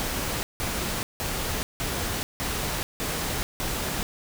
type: noise bursts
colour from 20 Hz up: pink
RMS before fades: -29 dBFS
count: 7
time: 0-4.03 s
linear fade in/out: 0 ms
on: 430 ms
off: 170 ms
effects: none